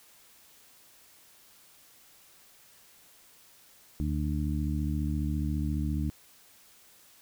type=harmonic tone; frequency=74.6 Hz; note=D2; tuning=28 cents sharp; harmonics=1 / 2 / 3 / 4; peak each=-30 / -33 / -35 / -36 dBFS; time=4-6.1 s; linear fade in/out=0 ms; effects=white hiss -58 dBFS RMS until 7.21 s